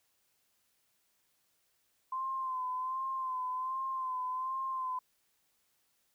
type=tone with vibrato; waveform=sine; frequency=1036 Hz; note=C6; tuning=17 cents flat; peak=-33 dBFS; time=2.12-4.99 s; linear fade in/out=5 ms; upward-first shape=sine; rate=1.3 Hz; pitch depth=42 cents each way; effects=white hiss -75 dBFS RMS until 6.14 s